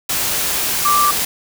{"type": "tone in noise", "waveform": "sine", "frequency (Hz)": 1174.7, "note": "D6", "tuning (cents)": 0, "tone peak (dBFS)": -12, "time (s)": [0.85, 1.11], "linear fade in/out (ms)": 5, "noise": "white", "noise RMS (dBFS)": -19, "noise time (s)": [0.09, 1.25], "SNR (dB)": 4, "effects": []}